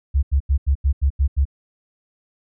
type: tone bursts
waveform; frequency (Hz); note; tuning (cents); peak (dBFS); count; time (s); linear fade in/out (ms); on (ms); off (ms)
sine; 69.3; C#2; 0; -13; 8; 0.14-1.454; 20; 89; 86
effects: none